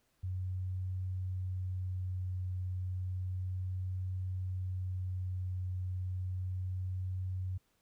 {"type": "tone with vibrato", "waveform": "sine", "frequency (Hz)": 92.3, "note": "F#2", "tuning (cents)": -4, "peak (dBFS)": -34, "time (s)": [0.23, 7.58], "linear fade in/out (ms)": 10, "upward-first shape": "triangle", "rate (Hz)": 0.32, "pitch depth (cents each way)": 10, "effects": ["pink hiss -75 dBFS RMS until 7.81 s"]}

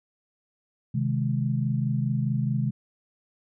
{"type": "chord", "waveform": "sine", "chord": "Ab major", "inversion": "first", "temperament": "equal with one note detuned", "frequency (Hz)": [130.81, 155.56, 209.1], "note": ["C3", "Eb3", "Ab3"], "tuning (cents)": [0, 0, 12], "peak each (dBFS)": [-25, -29, -29], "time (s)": [0.94, 2.71], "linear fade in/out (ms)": 10, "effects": []}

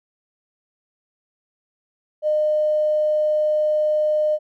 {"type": "tone with tanh clipping", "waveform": "triangle", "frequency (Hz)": 609, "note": "D#5", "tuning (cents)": -37, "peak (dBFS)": -16, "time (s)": [2.22, 4.39], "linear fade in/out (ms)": 50, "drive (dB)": 3, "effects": []}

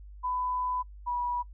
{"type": "tone pair in turn", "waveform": "sine", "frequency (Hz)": [1000, 973.8], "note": ["B5", "B5"], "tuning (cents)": [21, -25], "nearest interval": "unison", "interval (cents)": 46, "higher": "first", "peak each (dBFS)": -28, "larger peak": "neither", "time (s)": [[0.23, 0.83], [1.06, 1.43]], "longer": "first", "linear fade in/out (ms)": 20, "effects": ["noise-tail reverb RT60 0.1 s tail -25 dB re dry", "added 50 Hz sine -44 dBFS peak until 1.53 s"]}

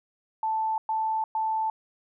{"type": "tone bursts", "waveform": "sine", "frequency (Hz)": 880, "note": "A5", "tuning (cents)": 0, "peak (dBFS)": -24, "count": 3, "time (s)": [0.43, 1.7], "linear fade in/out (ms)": 2, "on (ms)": 350, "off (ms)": 110, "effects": []}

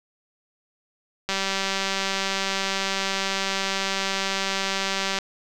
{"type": "click train", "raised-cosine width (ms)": 0.2, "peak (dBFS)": -8, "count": 757, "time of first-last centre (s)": [1.29, 5.187], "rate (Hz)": 194, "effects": []}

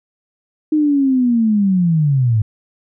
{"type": "linear sweep", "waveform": "sine", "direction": "down", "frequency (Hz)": [311.1, 103.83], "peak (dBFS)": -11, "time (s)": [0.72, 2.42], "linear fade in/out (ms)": 5, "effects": []}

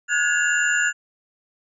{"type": "tone cluster", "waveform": "sine", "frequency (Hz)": [1450, 1612, 1694, 2777, 7070], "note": ["F#6", "G6", "G#6", "F7", "A8"], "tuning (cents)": [-35, 48, 34, -10, 7], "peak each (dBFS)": [-21, -26, -23, -28, -28], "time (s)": [0.08, 0.93], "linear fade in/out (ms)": 50, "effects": []}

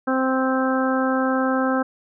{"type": "harmonic tone", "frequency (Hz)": 261.6, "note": "C4", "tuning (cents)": 0, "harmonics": [1, 2, 3, 4, 5, 6], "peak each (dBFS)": [-21, -24, -28, -30, -27, -29], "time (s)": [0.07, 1.83], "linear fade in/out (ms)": 10, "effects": []}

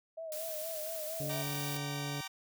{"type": "tone with vibrato", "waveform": "sine", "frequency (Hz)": 634, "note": "D#5", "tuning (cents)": 32, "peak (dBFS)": -39, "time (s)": [0.17, 1.43], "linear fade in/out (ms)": 10, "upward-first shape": "sine", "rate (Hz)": 4.3, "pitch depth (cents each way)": 64}
{"type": "noise", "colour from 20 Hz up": "blue", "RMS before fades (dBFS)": -42, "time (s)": [0.32, 1.77], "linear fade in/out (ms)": 0}
{"type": "harmonic tone", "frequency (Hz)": 143.6, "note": "D3", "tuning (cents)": -39, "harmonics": [1, 2, 3, 4, 5], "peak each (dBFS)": [-38, -44, -48, -50, -52], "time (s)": [1.2, 2.21], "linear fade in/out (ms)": 2}
{"type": "chord", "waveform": "10% pulse", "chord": "G minor", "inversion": "none", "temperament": "equal with one note detuned", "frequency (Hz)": [769.2, 932.3, 1174.7], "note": ["G5", "Bb5", "D6"], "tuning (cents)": [-33, 0, 0], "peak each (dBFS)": -36, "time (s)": [1.29, 2.28], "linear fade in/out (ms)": 10}
{"effects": []}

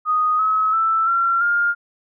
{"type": "tone with pitch steps", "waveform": "sine", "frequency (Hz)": [1244, 1283.4, 1324.1, 1366, 1409.3], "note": ["D#6", "E6", "E6", "F6", "F6"], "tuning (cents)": [-1, -47, 7, -39, 15], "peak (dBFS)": -15, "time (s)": [0.05, 1.75], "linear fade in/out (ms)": 50, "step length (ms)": 340, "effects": []}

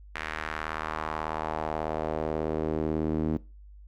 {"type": "tone with band-pass filter sweep", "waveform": "sawtooth", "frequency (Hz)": 78.3, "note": "D#2", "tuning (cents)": 11, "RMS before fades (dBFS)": -31, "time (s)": [0.15, 3.37], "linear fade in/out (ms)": 0, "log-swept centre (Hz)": [1900, 270], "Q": 1.8, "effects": ["noise-tail reverb RT60 0.3 s tail -21 dB re dry", "added 50 Hz sine -46 dBFS peak until 3.87 s"]}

